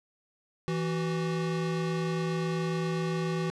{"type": "tone pair together", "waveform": "square", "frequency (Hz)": [164.81, 375.4], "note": ["E3", "F#4"], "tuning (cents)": [0, 25], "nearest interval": "octave + major second", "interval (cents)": 1425, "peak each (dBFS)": [-30, -34], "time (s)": [0.68, 3.5], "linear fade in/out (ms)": 0, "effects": ["low-pass 6000 Hz 12 dB/octave"]}